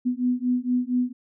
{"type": "beating tone pair", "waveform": "sine", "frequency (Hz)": [246.4, 250.7], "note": ["B3", "B3"], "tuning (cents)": [-4, 26], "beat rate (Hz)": 4.3, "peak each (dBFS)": -24, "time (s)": [0.05, 1.13], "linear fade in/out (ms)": 20, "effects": []}